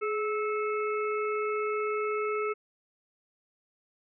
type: harmonic tone with a mistuned harmonic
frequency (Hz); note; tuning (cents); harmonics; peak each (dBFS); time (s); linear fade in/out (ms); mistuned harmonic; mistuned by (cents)
435.5; A4; -18; 1 / 3 / 5 / 6; -29 / -33 / -39 / -43; 0.01-2.54; 20; 1; -52
effects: none